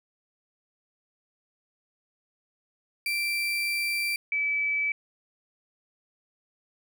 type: tone pair in turn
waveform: 35% pulse / sine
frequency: 2349 / 2301 Hz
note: D7 / D7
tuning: 0 / -36 cents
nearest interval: unison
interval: 36 cents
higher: first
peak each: -24 dBFS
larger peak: neither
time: 3.06-4.16 / 4.32-4.92 s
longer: first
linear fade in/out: 2 ms
effects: none